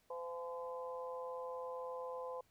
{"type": "harmonic tone with a mistuned harmonic", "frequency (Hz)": 170.3, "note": "F3", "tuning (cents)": -43, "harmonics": [3, 4, 5, 6], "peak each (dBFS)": [-43, -55, -51, -48], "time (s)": [0.1, 2.41], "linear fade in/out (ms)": 5, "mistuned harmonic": 4, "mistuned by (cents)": 20, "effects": ["pink hiss -74 dBFS RMS until 2.5 s"]}